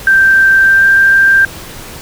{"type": "tone with pitch glide", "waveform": "sine", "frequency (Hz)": [1568, 1581.6], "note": ["G6", "G6"], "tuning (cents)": [0, 15], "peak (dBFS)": -4, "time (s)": [0.07, 1.45], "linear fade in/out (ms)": 2, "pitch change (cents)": 15, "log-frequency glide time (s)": [0.61, 0.89], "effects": ["pink hiss -29 dBFS RMS until 2.01 s"]}